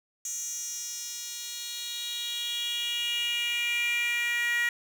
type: tone with high-pass filter sweep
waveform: 10% pulse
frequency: 476.3 Hz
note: A#4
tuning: 37 cents sharp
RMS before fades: -31 dBFS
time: 0.25-4.69 s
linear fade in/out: 2 ms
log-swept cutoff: 6400 to 1900 Hz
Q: 5.4
effects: none